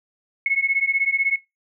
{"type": "beating tone pair", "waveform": "sine", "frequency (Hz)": [2181, 2197], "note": ["C#7", "C#7"], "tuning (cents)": [-29, -16], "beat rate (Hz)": 16, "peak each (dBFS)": -21, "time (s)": [0.46, 1.36], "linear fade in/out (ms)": 2, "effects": ["noise-tail reverb RT60 0.2 s tail -18 dB re dry"]}